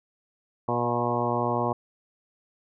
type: harmonic tone with a mistuned harmonic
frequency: 120.2 Hz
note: B2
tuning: 46 cents flat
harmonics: 1 / 2 / 3 / 4 / 5 / 6 / 7 / 8 / 9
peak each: -32 / -32 / -32 / -32 / -32 / -32 / -32 / -32 / -32 dBFS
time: 0.68-1.73 s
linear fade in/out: 5 ms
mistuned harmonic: 6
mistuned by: -19 cents
effects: none